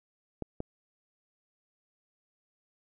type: clicks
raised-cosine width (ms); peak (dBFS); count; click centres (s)
2; -21; 2; 0.423 / 0.604
effects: none